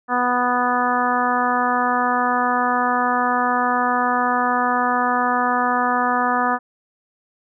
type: harmonic tone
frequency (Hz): 246.9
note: B3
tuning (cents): 0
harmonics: 1 / 2 / 3 / 4 / 5 / 6 / 7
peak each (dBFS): -25 / -28 / -22 / -23 / -22 / -27 / -27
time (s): 0.08-6.59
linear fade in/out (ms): 50
effects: none